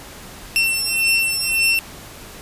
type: beating tone pair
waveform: sawtooth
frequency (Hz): 2700 / 2701.8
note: E7 / E7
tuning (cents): +41 / +42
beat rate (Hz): 1.8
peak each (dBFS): -16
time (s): 0.56-1.79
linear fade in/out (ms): 0
effects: pink hiss -38 dBFS RMS until 2.41 s + resampled to 32000 Hz